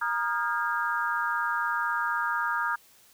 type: tone cluster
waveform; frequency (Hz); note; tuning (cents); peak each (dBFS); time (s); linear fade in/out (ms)
sine; 941 / 1226 / 1402 / 1628; A#5 / D#6 / F6 / G#6; +16 / -26 / +6 / -35; -31; 0.01-2.76; 10
effects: white hiss -58 dBFS RMS until 3.13 s